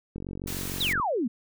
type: click train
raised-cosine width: 3 ms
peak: -23 dBFS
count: 40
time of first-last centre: 0.16-0.999 s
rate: 46.5 Hz
type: noise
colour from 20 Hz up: white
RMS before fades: -36 dBFS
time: 0.47-0.93 s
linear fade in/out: 5 ms
type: exponential sweep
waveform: sine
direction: down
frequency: 4186 to 210.2 Hz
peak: -24 dBFS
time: 0.8-1.28 s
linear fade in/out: 10 ms
effects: none